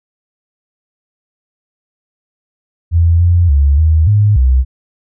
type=tone with pitch steps; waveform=sine; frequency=84.2 / 87.1 / 70.6 / 79.2 / 104.3 / 64.4 Hz; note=E2 / F2 / C#2 / D#2 / G#2 / C2; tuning=+37 / -4 / +32 / +31 / +8 / -27 cents; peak=-6 dBFS; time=2.91-4.65 s; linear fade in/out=50 ms; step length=290 ms; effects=none